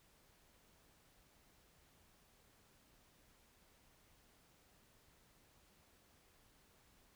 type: silence
effects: pink hiss -70 dBFS RMS until 7.15 s